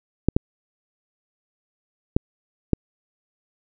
clicks, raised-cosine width 3 ms, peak -3 dBFS, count 4, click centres 0.286 / 0.365 / 2.165 / 2.733 s, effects none

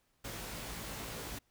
pink noise with comb filter, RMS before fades -43 dBFS, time 0.24-1.39 s, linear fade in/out 10 ms, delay 18 ms, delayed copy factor +0.9, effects pink hiss -75 dBFS RMS until 1.5 s

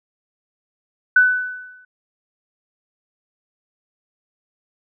sine tone with exponential decay, 1498 Hz, F#6, 21 cents sharp, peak -7 dBFS, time 1.16-1.85 s, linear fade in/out 5 ms, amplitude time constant 150 ms, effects none

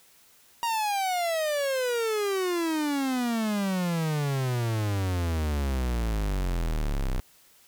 45% pulse exponential sweep, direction down, 945 to 30.82 Hz, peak -25 dBFS, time 0.63-7.2 s, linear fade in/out 0 ms, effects white hiss -58 dBFS RMS until 7.67 s

